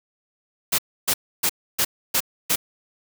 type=noise bursts; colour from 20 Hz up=white; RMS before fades=-20 dBFS; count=6; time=0.72-2.56 s; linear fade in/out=10 ms; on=65 ms; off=290 ms; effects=none